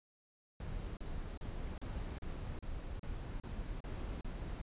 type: noise bursts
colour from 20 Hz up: brown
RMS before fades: -42 dBFS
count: 10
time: 0.6-4.615 s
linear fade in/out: 2 ms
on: 370 ms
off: 35 ms
effects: resampled to 8000 Hz